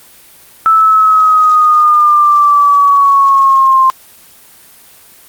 sine linear sweep, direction down, 1318.5 to 1048 Hz, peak -4 dBFS, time 0.66-3.9 s, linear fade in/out 0 ms, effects white hiss -40 dBFS RMS until 5.28 s + Opus 24 kbps

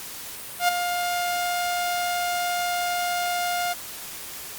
sawtooth tone with ADSR envelope, 707 Hz, F5, 21 cents sharp, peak -12 dBFS, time 0.59-3.74 s, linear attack 94 ms, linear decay 9 ms, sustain -8 dB, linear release 18 ms, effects white hiss -37 dBFS RMS until 4.58 s + Opus 48 kbps

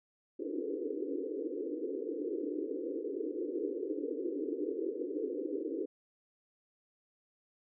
pink band-pass noise, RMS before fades -37 dBFS, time 0.39-5.86 s, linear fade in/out 10 ms, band 280 to 490 Hz, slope 96 dB/octave, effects none

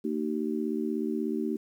harmonic tone, 76.5 Hz, D#2, 29 cents flat, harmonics 3 / 4 / 5, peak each -31 / -32 / -33 dBFS, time 0.04-1.57 s, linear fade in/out 10 ms, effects 10-bit

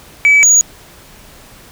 sine tone pair in turn, 2292 / 6764 Hz, D7 / G#8, -43 / +31 cents, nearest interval octave + perfect fifth, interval 1874 cents, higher second, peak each -3 dBFS, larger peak neither, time 0.25-0.43 / 0.43-0.61 s, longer neither, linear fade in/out 0 ms, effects tanh soft clip ceiling -3 dBFS + pink hiss -40 dBFS RMS until 1.71 s

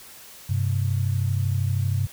sine tone pair together, 98 / 130.81 Hz, G2 / C3, 0 / 0 cents, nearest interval perfect fourth, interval 500 cents, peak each -22 / -25 dBFS, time 0.49-2.07 s, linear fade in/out 10 ms, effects white hiss -45 dBFS RMS until 2.12 s

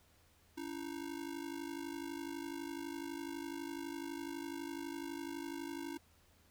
square ring-modulated tone, 309.6 Hz, D#4, 9 cents flat, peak -39 dBFS, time 0.57-5.98 s, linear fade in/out 10 ms, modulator 26 Hz, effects added 82 Hz sine -70 dBFS peak until 6.5 s + pink hiss -69 dBFS RMS until 6.5 s

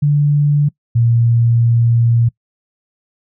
sine tone pair in turn, 145.9 / 117.21 Hz, D3 / A#2, -11 / +10 cents, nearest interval major third, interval 379 cents, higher first, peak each -9 dBFS, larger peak neither, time 0.02-0.69 / 0.95-2.29 s, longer second, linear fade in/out 10 ms, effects noise-tail reverb RT60 0.1 s tail -23 dB re dry

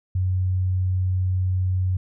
sine tone, 92.5 Hz, F#2, in tune, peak -19 dBFS, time 0.15-1.97 s, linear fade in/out 5 ms, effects none

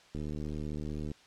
click train, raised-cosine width 3 ms, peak -26 dBFS, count 74, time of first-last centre 0.15-1.116 s, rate 75.6 Hz, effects white hiss -59 dBFS RMS until 1.26 s + low-pass 5000 Hz 12 dB/octave

